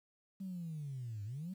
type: linear two-way sweep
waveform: sine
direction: down then up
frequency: 196 to 99 to 196 Hz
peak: -39 dBFS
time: 0.4-1.54 s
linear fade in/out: 10 ms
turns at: 1.24 s
effects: tanh soft clip ceiling -36 dBFS + 11-bit